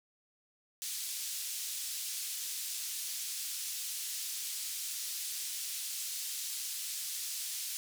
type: band-pass noise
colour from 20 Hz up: white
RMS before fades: -39 dBFS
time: 0.82-7.77 s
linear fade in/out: 0 ms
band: 3700 to 11000 Hz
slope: 12 dB/octave
effects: none